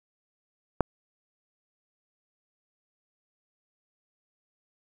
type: click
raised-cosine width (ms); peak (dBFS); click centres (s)
1; -7; 0.807
effects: 7-bit